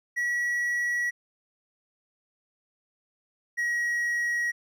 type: tone pair in turn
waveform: triangle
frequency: 1928 / 1904.8 Hz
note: B6 / A#6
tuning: -42 / +37 cents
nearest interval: unison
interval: 21 cents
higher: first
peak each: -23 dBFS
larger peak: neither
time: 0.16-1.11 / 3.57-4.52 s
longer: neither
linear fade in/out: 20 ms
effects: none